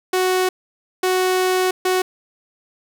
sawtooth tone bursts at uneven times, 370 Hz, F#4, in tune, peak -12 dBFS, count 3, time 0.13-0.49 / 1.03-1.71 / 1.85-2.02 s, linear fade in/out 5 ms, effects none

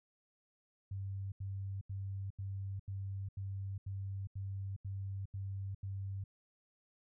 sine tone bursts, 97.6 Hz, G2, 7 cents flat, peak -38 dBFS, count 11, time 0.91-6.24 s, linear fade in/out 5 ms, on 410 ms, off 82 ms, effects none

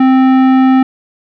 sine tone with tanh clipping, 261.6 Hz, C4, in tune, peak -7 dBFS, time 0-0.83 s, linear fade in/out 5 ms, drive 15 dB, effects none

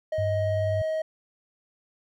triangle tone with pitch glide, 627 to 632.1 Hz, D#5 to D#5, +13 to +27 cents, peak -23 dBFS, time 0.12-1.02 s, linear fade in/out 5 ms, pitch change +14 cents, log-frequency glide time 0.24-0.8 s
sine tone, 99.5 Hz, G2, 26 cents sharp, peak -26 dBFS, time 0.18-0.82 s, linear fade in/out 5 ms
effects none

